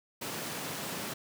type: high-pass noise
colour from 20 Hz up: pink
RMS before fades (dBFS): -38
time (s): 0.21-1.14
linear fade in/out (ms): 10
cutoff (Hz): 130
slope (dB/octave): 24
effects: none